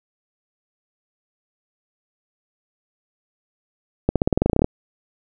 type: accelerating click train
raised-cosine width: 2 ms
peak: -3 dBFS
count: 14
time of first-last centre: 4.09-4.644 s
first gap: 67 ms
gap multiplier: 0.92
effects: none